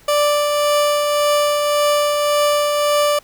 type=tone with tremolo; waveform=30% pulse; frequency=587.3 Hz; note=D5; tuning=in tune; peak=-10 dBFS; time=0.08-3.19 s; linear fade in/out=5 ms; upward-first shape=triangle; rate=1.8 Hz; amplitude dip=35%; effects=pink hiss -49 dBFS RMS until 3.23 s